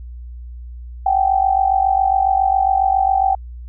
sine tone with amplitude modulation, 772 Hz, G5, 27 cents flat, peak -9 dBFS, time 1.06-3.35 s, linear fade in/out 5 ms, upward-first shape sine, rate 47.3 Hz, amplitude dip 80%, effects added 60 Hz sine -30 dBFS peak until 3.68 s

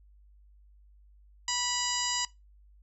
harmonic tone with a mistuned harmonic, 980 Hz, B5, 14 cents flat, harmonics 1 / 2 / 3 / 4 / 5 / 6 / 7 / 8, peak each -37 / -38 / -36 / -40 / -35 / -40 / -37 / -35 dBFS, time 1.48-2.25 s, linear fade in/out 2 ms, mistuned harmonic 8, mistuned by -65 cents, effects noise-tail reverb RT60 0.2 s tail -19 dB re dry + added 50 Hz sine -55 dBFS peak until 2.82 s

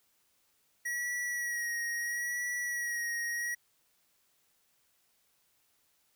square tone with vibrato, 1912 Hz, A#6, 43 cents sharp, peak -33 dBFS, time 0.85-3.55 s, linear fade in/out 10 ms, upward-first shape sine, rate 0.75 Hz, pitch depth 30 cents each way, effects white hiss -72 dBFS RMS until 6.15 s

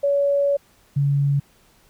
sine tone pair in turn, 565 / 141.25 Hz, C#5 / C#3, +33 / +33 cents, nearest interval 2 octaves, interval 2400 cents, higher first, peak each -16 / -16 dBFS, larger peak neither, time 0.03-0.57 / 0.96-1.4 s, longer first, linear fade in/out 10 ms, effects pink hiss -57 dBFS RMS until 1.89 s

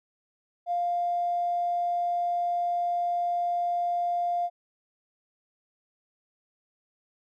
triangle tone with tanh clipping, 700 Hz, F5, 4 cents sharp, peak -24 dBFS, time 0.66-4.5 s, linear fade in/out 50 ms, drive 2 dB, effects none

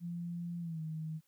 sine tone with pitch glide, 172.1 to 157.82 Hz, F3 to D#3, -25 to +25 cents, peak -37 dBFS, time 0-1.21 s, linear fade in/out 50 ms, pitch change -150 cents, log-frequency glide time 0.6-0.81 s, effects white hiss -75 dBFS RMS until 1.27 s

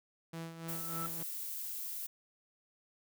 sawtooth tone with tremolo, 164.81 Hz, E3, in tune, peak -36 dBFS, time 0.33-1.23 s, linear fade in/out 5 ms, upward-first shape sine, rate 3.4 Hz, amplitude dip 60%
sine tone with exponential growth, 1318.5 Hz, E6, in tune, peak -37 dBFS, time 0.46-1.06 s, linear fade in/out 0 ms, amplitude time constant 130 ms
violet noise, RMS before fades -41 dBFS, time 0.68-2.07 s, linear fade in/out 10 ms
effects none

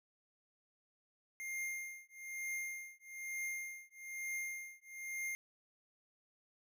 square tone with tremolo, 2115 Hz, C7, 18 cents sharp, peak -38 dBFS, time 1.4-5.35 s, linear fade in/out 0 ms, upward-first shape triangle, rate 1.1 Hz, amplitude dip 100%, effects none

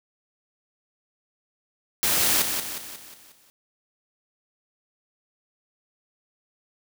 white noise with echo, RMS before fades -22 dBFS, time 2.03-2.42 s, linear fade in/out 0 ms, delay 180 ms, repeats 6, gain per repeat -6 dB, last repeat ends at 3.5 s, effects none

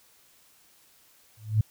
sine tone with exponential growth, 108.1 Hz, A2, 30 cents flat, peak -15 dBFS, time 1.37-1.61 s, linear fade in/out 5 ms, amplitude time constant 52 ms, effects white hiss -60 dBFS RMS until 1.7 s

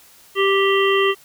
harmonic tone, 392 Hz, G4, in tune, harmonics 1 / 3 / 5 / 7 / 8, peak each -16 / -21 / -23 / -24 / -25 dBFS, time 0.35-1.15 s, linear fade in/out 50 ms, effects white hiss -49 dBFS RMS until 1.24 s

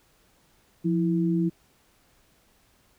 sine tone pair together, 174.02 / 328.5 Hz, F3 / E4, -6 / -6 cents, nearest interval major seventh, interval 1100 cents, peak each -23 / -25 dBFS, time 0.84-1.5 s, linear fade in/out 20 ms, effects pink hiss -63 dBFS RMS until 2.98 s

